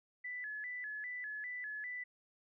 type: tone with vibrato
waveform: sine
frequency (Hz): 1841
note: A#6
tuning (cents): -22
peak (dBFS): -40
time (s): 0.24-2.04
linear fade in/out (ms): 10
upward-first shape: square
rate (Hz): 2.5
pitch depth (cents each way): 130
effects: none